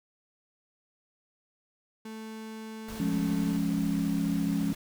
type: tone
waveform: 35% pulse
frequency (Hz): 220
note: A3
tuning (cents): 0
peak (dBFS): -37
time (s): 2.05-3.57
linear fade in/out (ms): 5
type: noise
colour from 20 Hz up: pink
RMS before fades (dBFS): -44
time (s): 2.88-4.75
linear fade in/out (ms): 5
type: chord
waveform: sine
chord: Db major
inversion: first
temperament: just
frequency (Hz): 173.24 / 207.9 / 277.2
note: F3 / Ab3 / Db4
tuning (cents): -14 / +2 / 0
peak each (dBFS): -30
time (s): 3-4.73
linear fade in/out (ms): 2
effects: none